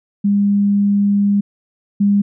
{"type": "tone pair in turn", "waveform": "sine", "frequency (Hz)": [202.1, 202.1], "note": ["G#3", "G#3"], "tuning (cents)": [-47, -47], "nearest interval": "unison", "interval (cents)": 0, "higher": "neither", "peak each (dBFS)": [-11, -10], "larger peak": "second", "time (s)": [[0.24, 1.41], [2, 2.22]], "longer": "first", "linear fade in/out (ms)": 10, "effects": []}